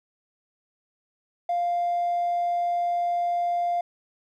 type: tone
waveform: triangle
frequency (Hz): 698.5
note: F5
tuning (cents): 0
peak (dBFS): -19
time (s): 1.49-3.81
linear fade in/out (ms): 5
effects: tanh soft clip ceiling -19 dBFS